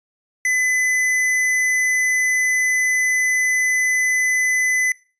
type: tone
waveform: square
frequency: 2012 Hz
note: B6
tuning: 32 cents sharp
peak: -17 dBFS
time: 0.45-4.92 s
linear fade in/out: 2 ms
effects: noise-tail reverb RT60 0.4 s tail -23 dB re dry + resampled to 22050 Hz